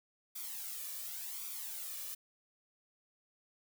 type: noise with flanger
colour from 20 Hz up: blue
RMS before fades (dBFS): -43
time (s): 0.35-2.15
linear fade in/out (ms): 10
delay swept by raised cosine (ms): 0.85 to 1.74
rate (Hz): 0.9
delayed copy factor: +0.7
effects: none